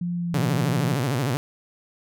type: tone with pitch glide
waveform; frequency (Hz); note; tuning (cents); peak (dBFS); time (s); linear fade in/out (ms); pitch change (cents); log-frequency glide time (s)
sine; 174.61 to 169.74; F3 to F3; 0 to -49; -24; 0.01-0.95; 5; -49; 0.14-0.42
type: tone with vibrato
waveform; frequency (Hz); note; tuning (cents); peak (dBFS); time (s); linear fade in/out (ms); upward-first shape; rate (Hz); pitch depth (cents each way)
sawtooth; 130.81; C3; 0; -18; 0.34-1.37; 0; sine; 13; 210
effects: none